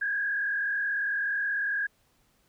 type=tone with frequency modulation; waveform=sine; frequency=1635 Hz; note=G#6; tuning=28 cents flat; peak=-26 dBFS; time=0.01-1.87 s; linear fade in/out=10 ms; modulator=41.6 Hz; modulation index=1.2; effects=pink hiss -68 dBFS RMS until 2.48 s